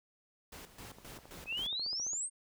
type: noise with tremolo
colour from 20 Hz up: pink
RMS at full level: -49 dBFS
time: 0.52-1.67 s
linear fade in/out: 5 ms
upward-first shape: square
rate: 3.8 Hz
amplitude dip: 70%
type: click train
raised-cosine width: 1 ms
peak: -38 dBFS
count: 20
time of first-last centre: 0.85-2.134 s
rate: 14.8 Hz
type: exponential sweep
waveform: sine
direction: up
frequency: 2489 to 8790 Hz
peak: -34 dBFS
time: 1.46-2.3 s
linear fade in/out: 50 ms
effects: none